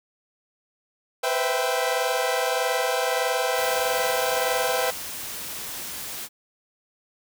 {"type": "chord", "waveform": "sawtooth", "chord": "C major seventh", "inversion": "third", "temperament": "equal with one note detuned", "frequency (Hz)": [493.9, 515.5, 659.3, 784], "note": ["B4", "C5", "E5", "G5"], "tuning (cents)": [0, -26, 0, 0], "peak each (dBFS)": -24, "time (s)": [1.23, 4.91], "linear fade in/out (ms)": 10}
{"type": "noise", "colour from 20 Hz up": "white", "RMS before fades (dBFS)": -34, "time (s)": [3.54, 6.29], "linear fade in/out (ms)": 50}
{"effects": []}